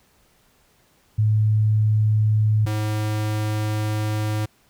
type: tone pair in turn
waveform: sine / square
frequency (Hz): 107.5 / 106.92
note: A2 / A2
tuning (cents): -40 / -49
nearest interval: unison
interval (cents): 9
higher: first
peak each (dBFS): -15 / -22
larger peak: first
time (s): 1.18-2.66 / 2.66-4.46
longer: second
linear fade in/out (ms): 10
effects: pink hiss -60 dBFS RMS until 4.69 s